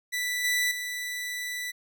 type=tone with level steps; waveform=sawtooth; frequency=1975.5 Hz; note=B6; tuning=in tune; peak=-24 / -20 / -28 dBFS; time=0.12-1.72 s; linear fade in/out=20 ms; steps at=0.44 / 0.71 s; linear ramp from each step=5 ms; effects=none